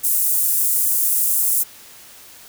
pink high-pass noise, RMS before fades -18 dBFS, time 0.03-1.64 s, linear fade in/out 20 ms, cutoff 9200 Hz, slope 24 dB/octave, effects white hiss -43 dBFS RMS until 2.48 s

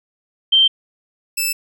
sine / 10% pulse tone pair in turn, 3136 / 2637 Hz, G7 / E7, 0 / 0 cents, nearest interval minor third, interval 300 cents, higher first, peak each -9 dBFS, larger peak neither, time 0.52-0.68 / 1.37-1.53 s, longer neither, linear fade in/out 10 ms, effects none

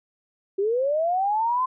sine linear sweep, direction up, 378.7 to 1045 Hz, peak -20 dBFS, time 0.58-1.66 s, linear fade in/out 10 ms, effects none

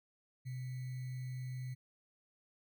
sine tone with sample-and-hold, 127.7 Hz, C3, 42 cents flat, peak -39 dBFS, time 0.45-1.75 s, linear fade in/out 20 ms, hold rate 2100 Hz, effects none

